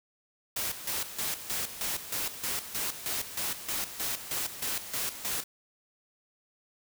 white noise with tremolo, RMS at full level -32 dBFS, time 0.56-5.44 s, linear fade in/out 5 ms, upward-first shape square, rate 3.2 Hz, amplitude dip 70%, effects none

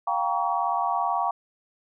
sine chord, G half-diminished seventh, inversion third, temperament just, 705.6 / 784 / 940.8 / 1128.9 Hz, F5 / G5 / Bb5 / Db6, +18 / 0 / +16 / +31 cents, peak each -28 dBFS, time 0.07-1.31 s, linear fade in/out 5 ms, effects none

